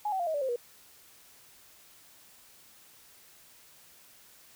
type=tone with pitch steps; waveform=sine; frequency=837 / 763.1 / 695.7 / 634.3 / 578.3 / 527.3 / 480.7 Hz; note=G#5 / G5 / F5 / D#5 / D5 / C5 / B4; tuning=+13 / -47 / -7 / +33 / -27 / +13 / -47 cents; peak=-28 dBFS; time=0.05-0.561 s; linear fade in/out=5 ms; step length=73 ms; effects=white hiss -57 dBFS RMS until 4.55 s